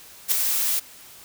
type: noise with ADSR envelope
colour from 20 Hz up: blue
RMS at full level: -17 dBFS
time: 0.28-0.8 s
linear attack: 38 ms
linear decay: 3 ms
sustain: -6 dB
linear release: 15 ms
effects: white hiss -46 dBFS RMS until 1.24 s